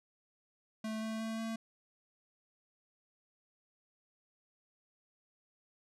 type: tone with pitch steps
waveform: square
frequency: 218.9 / 220.9 / 223 / 225.1 Hz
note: A3 / A3 / A3 / A3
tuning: -9 / +7 / +23 / +40 cents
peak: -37 dBFS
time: 0.84-1.56 s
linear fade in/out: 5 ms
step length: 180 ms
effects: low-pass 10000 Hz 12 dB/octave